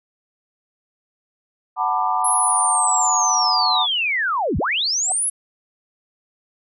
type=chord; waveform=sine; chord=B minor seventh; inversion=second; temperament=just; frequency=740.8 / 889 / 987.8 / 1185.3 Hz; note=F#5 / A5 / B5 / D6; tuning=+2 / +18 / 0 / +16 cents; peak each=-23 dBFS; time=1.76-3.87 s; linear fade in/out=50 ms
type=linear two-way sweep; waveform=sine; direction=down then up; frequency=11000 to 43.65 to 11000 Hz; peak=-18 dBFS; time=2.24-5.3 s; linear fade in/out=10 ms; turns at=4.58 s
type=tone with exponential growth; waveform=sine; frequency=740 Hz; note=F#5; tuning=in tune; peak=-20 dBFS; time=5.03-5.12 s; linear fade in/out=2 ms; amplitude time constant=19 ms
effects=none